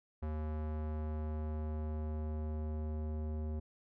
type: tone with low-pass filter sweep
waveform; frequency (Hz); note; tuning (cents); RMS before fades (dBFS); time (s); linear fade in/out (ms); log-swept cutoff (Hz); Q
square; 77.1; D#2; -15; -38; 0.22-3.6; 10; 1200 to 540; 0.77
effects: none